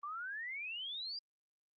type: exponential sweep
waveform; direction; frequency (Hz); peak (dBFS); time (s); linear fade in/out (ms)
sine; up; 1134 to 4884; -40; 0.03-1.19; 5
effects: Opus 24 kbps